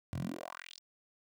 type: tone with high-pass filter sweep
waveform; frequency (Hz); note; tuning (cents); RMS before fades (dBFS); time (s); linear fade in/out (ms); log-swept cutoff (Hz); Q
10% pulse; 43.14; F1; -20; -42; 0.13-0.79; 0; 87 to 5300; 4.2
effects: none